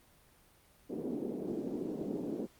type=band-pass noise; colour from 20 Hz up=white; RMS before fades=-38 dBFS; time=0.89-2.47 s; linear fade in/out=20 ms; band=200 to 390 Hz; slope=24 dB/octave; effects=pink hiss -64 dBFS RMS until 2.59 s + Opus 32 kbps